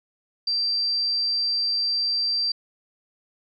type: tone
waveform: sine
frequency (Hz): 4699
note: D8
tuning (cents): 0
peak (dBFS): -21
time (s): 0.47-2.52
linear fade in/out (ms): 5
effects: none